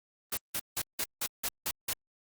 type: noise bursts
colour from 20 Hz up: white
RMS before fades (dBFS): -32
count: 8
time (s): 0.32-1.934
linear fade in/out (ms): 5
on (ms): 53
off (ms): 170
effects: Opus 32 kbps